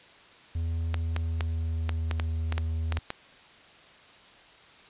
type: tone with pitch glide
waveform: triangle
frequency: 82.41 to 80.76 Hz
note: E2 to E2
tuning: 0 to -35 cents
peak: -25 dBFS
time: 0.55-2.99 s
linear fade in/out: 5 ms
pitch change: -35 cents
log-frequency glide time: 0.76-2.14 s
type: clicks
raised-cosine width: 0.3 ms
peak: -15 dBFS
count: 11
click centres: 0.943 / 1.164 / 1.408 / 1.893 / 2.112 / 2.198 / 2.524 / 2.58 / 2.923 / 2.971 / 3.104 s
effects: white hiss -53 dBFS RMS until 4.89 s + resampled to 8000 Hz